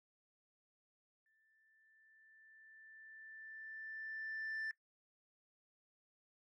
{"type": "tone with exponential growth", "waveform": "sine", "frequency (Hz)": 1769, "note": "A6", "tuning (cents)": 9, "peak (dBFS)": -36, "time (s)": [1.26, 4.71], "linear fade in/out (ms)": 1, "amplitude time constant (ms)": 750, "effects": ["noise-tail reverb RT60 0.1 s tail -21 dB re dry", "tanh soft clip ceiling -38 dBFS"]}